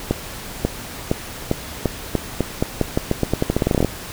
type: accelerating click train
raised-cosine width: 2 ms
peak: -3 dBFS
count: 24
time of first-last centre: 0.11-3.847 s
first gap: 540 ms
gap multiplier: 0.86
effects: pink hiss -33 dBFS RMS until 4.12 s